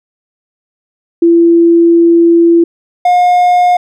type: tone pair in turn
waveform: sine / triangle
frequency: 337.7 / 715.6 Hz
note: E4 / F5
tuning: +42 / +42 cents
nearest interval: octave + minor second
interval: 1300 cents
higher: second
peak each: -3 dBFS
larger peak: neither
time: 1.22-2.64 / 3.05-3.77 s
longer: first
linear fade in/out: 5 ms
effects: none